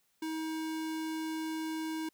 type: tone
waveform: square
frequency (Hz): 317.8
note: D#4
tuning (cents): +37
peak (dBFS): -35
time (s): 0.22-2.09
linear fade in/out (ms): 5
effects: white hiss -74 dBFS RMS until 2.13 s